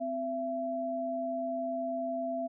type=tone pair together; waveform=sine; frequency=258.2 / 672 Hz; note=C4 / E5; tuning=-23 / +33 cents; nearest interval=octave + perfect fourth; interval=1656 cents; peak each=-37 / -32 dBFS; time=0-2.48 s; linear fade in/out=20 ms; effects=none